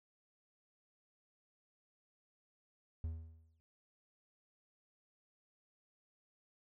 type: tone with exponential decay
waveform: triangle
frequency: 80.9 Hz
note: E2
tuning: 32 cents flat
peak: -33 dBFS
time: 3.04-3.6 s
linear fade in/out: 0 ms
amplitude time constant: 120 ms
effects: none